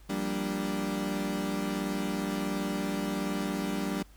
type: chord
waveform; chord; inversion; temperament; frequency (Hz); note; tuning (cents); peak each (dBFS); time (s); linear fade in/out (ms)
35% pulse; G minor seventh; third; equal; 174.61 / 196 / 233.1 / 293.7; F3 / G3 / Bb3 / D4; 0 / 0 / 0 / 0; -37 / -31 / -37 / -33; 0.09-4.03; 10
effects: added 50 Hz sine -52 dBFS peak until 4.16 s + pink hiss -61 dBFS RMS until 4.16 s